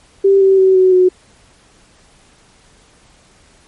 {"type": "tone with pitch steps", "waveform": "sine", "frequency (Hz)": [392, 385.5, 379.1, 372.8, 366.6], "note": ["G4", "G4", "F#4", "F#4", "F#4"], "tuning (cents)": [0, -29, 42, 13, -16], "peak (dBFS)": -6, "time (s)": [0.24, 1.09], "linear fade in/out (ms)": 10, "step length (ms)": 170, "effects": ["pink hiss -49 dBFS RMS until 3.67 s", "MP3 48 kbps"]}